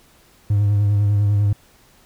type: tone with vibrato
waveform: triangle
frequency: 102.5 Hz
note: G#2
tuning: 22 cents flat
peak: -11 dBFS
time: 0.5-1.53 s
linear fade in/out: 5 ms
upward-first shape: sine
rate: 10 Hz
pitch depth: 30 cents each way
effects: tanh soft clip ceiling -8 dBFS + pink hiss -53 dBFS RMS until 2.05 s